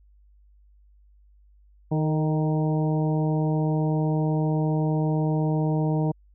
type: harmonic tone with a mistuned harmonic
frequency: 155.56 Hz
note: D#3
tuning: in tune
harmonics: 1 / 2 / 3 / 4 / 5 / 6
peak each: -22 / -28 / -32 / -34 / -36 / -38 dBFS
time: 1.91-6.12 s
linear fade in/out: 10 ms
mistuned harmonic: 3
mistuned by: -30 cents
effects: added 50 Hz sine -53 dBFS peak until 6.34 s